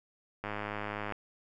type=click train; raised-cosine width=0.5 ms; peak=-21 dBFS; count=72; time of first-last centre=0.44-1.123 s; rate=104 Hz; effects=none